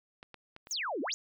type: clicks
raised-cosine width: 0.3 ms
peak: -31 dBFS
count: 4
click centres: 0.229 / 0.343 / 0.564 / 0.671 s
type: noise with exponential growth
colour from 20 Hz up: violet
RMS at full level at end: -44 dBFS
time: 0.66-0.73 s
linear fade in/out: 0 ms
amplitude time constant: 15 ms
type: exponential two-way sweep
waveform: sine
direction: down then up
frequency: 7080 to 246.9 to 7080 Hz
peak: -32 dBFS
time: 0.71-1.14 s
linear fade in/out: 0 ms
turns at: 1.01 s
effects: none